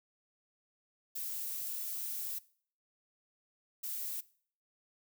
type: noise bursts at uneven times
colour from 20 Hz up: violet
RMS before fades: -39 dBFS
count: 2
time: 1.15-2.39 / 3.83-4.21 s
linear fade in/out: 10 ms
effects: noise-tail reverb RT60 0.5 s tail -20 dB re dry